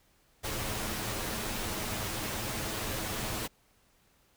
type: noise with comb filter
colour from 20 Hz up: pink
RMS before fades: -35 dBFS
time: 0.43-3.48 s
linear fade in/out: 20 ms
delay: 9.4 ms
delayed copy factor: +0.5
effects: pink hiss -67 dBFS RMS until 4.36 s